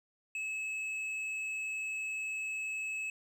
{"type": "tone with hard clipping", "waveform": "sine", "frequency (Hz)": 2589, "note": "E7", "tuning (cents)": -32, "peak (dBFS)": -36, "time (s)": [0.35, 3.1], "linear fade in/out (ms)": 2, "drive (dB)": 5, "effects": []}